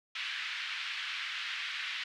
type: band-pass noise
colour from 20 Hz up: white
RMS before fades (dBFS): -38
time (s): 0.15-2.04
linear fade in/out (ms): 5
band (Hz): 1500 to 3400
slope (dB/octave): 24
effects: none